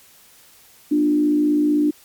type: tone with frequency modulation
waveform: sine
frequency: 297.4 Hz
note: D4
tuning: 22 cents sharp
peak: -14 dBFS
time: 0.91-1.91 s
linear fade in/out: 10 ms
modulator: 55.6 Hz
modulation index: 0.48
effects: white hiss -50 dBFS RMS until 2.04 s + MP3 96 kbps